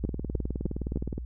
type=two click trains; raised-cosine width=3 ms; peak=-19 / -16 dBFS; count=23 / 4; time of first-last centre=0.04-1.18 / 0.05-0.959 s; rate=19.3 / 3.3 Hz; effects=added 60 Hz sine -34 dBFS peak until 1.25 s